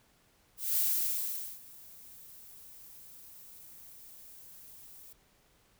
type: noise with ADSR envelope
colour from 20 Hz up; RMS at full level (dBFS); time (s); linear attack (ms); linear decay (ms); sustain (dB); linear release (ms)
violet; -28; 0.57-5.13; 200; 820; -24; 5
effects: pink hiss -67 dBFS RMS until 5.79 s